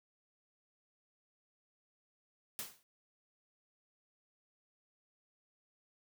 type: noise with exponential decay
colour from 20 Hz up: white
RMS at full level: -38 dBFS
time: 2.59-2.83 s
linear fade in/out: 0 ms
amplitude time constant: 52 ms
effects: none